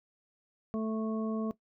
harmonic tone, 220 Hz, A3, in tune, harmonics 1 / 2 / 3 / 5, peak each -31 / -37 / -41 / -45 dBFS, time 0.74-1.51 s, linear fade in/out 0 ms, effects noise-tail reverb RT60 0.1 s tail -17 dB re dry

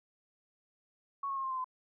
sine tone with pitch steps, 1110 / 1092.2 / 1074.7 / 1057.4 / 1040.5 / 1023.8 Hz, C#6 / C#6 / C6 / C6 / C6 / C6, +2 / -26 / +46 / +18 / -10 / -38 cents, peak -33 dBFS, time 1.23-1.644 s, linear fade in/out 5 ms, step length 69 ms, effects none

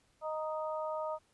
harmonic tone, 311.1 Hz, D#4, in tune, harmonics 2 / 3 / 4, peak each -36 / -40 / -42 dBFS, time 0.21-1.19 s, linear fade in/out 50 ms, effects pink hiss -71 dBFS RMS until 1.33 s + resampled to 24000 Hz

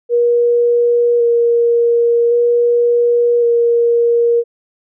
sine tone with vibrato, 473.9 Hz, A#4, 28 cents sharp, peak -9 dBFS, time 0.09-4.44 s, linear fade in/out 50 ms, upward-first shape square, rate 0.45 Hz, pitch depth 12 cents each way, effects none

